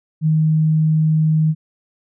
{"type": "tone", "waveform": "sine", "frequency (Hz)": 156.7, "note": "D#3", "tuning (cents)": 13, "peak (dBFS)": -12, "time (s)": [0.21, 1.55], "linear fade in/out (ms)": 50, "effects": []}